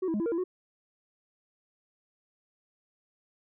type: tone with pitch steps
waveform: sine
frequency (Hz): 373.4 / 326.4 / 209.2 / 334.7 / 465.3 / 335 / 366.4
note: F#4 / E4 / G#3 / E4 / A#4 / E4 / F#4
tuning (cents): +16 / -17 / +13 / +26 / -3 / +28 / -17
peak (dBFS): -24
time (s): 0.02-0.44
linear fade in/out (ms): 10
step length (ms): 60
effects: tanh soft clip ceiling -26 dBFS